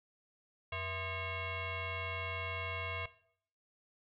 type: tone with frequency modulation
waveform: sine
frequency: 1048 Hz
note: C6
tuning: 2 cents sharp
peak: -36 dBFS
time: 0.72-3.06 s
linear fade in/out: 5 ms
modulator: 569 Hz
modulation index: 3.4
effects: noise-tail reverb RT60 0.6 s tail -17 dB re dry